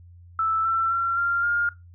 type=tone with pitch steps; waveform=sine; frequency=1318.5 / 1341.5 / 1365 / 1388.9 / 1413.1 Hz; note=E6 / E6 / F6 / F6 / F6; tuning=0 / +30 / -40 / -10 / +20 cents; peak=-20 dBFS; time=0.39-1.69 s; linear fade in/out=2 ms; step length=260 ms; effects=noise-tail reverb RT60 0.2 s tail -18 dB re dry + added 87 Hz sine -45 dBFS peak until 1.94 s